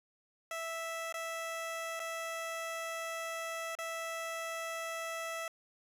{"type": "tone with dropouts", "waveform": "15% pulse", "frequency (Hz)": 658, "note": "E5", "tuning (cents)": -3, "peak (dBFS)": -31, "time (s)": [0.51, 5.48], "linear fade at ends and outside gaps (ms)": 2, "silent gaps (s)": [[1.125, 1.141], [1.995, 2], [3.752, 3.787]], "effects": ["resampled to 32000 Hz"]}